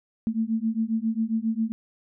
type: beating tone pair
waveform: sine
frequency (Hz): 220 / 227.4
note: A3 / A#3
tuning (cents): 0 / -43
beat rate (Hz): 7.4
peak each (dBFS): -26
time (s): 0.27-1.72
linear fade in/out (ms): 0
effects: none